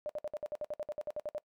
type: tone bursts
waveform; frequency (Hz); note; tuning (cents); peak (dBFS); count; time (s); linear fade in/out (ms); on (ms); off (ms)
sine; 600; D5; +37; -34; 15; 0.06-1.381; 0; 33; 59
effects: noise-tail reverb RT60 0.1 s tail -21 dB re dry